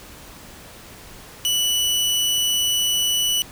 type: tone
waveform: sawtooth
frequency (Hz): 2960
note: F#7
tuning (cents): 0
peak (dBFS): -15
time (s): 1.45-3.42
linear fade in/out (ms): 0
effects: pink hiss -42 dBFS RMS until 3.51 s